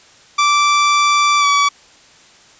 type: tone with pitch glide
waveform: sawtooth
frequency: 1168 to 1142.6 Hz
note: D6 to D6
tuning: -10 to -48 cents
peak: -7 dBFS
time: 0.38-1.69 s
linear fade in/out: 10 ms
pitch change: -38 cents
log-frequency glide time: 1.39-1.46 s
effects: white hiss -46 dBFS RMS until 2.59 s + resampled to 16000 Hz